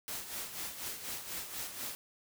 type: noise with tremolo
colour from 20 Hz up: white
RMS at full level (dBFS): -39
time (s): 0.08-1.95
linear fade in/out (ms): 0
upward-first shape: sine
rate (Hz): 4.1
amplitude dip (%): 60
effects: none